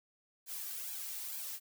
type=noise with flanger; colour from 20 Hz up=blue; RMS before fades=-42 dBFS; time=0.46-1.6 s; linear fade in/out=50 ms; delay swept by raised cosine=1.2 to 2.6 ms; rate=2.2 Hz; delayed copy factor=+0.75; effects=none